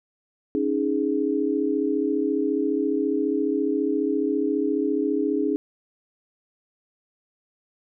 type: chord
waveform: sine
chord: C# suspended second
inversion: none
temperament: just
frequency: 277.2 / 311.8 / 415.8 Hz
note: C#4 / D#4 / G#4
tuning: 0 / +4 / +2 cents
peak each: -25 dBFS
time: 0.55-5.56 s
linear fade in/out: 0 ms
effects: none